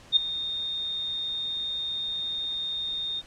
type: tone with ADSR envelope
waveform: sine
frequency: 3668 Hz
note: A#7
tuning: 29 cents flat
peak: -13 dBFS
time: 0.12-3.22 s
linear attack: 45 ms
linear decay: 7 ms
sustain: -15 dB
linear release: 34 ms
effects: pink hiss -51 dBFS RMS until 3.26 s + low-pass 7000 Hz 12 dB/octave